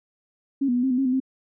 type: tone with pitch steps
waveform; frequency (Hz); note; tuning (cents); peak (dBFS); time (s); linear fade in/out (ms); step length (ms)
sine; 274.9 / 244.3 / 245.9 / 264.8 / 249.6 / 270.3 / 253.3 / 263.2; C#4 / B3 / B3 / C4 / B3 / C#4 / B3 / C4; -14 / -19 / -7 / +21 / +19 / -44 / +44 / +10; -19; 0.61-1.202; 10; 74
effects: none